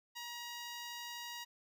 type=tone; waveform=10% pulse; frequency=952 Hz; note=A#5; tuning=36 cents sharp; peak=-35 dBFS; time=0.15-1.45 s; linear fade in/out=20 ms; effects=none